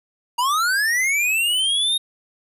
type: linear sweep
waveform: square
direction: up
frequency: 932.3 to 3729 Hz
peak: -18 dBFS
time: 0.38-1.98 s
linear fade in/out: 10 ms
effects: resampled to 32000 Hz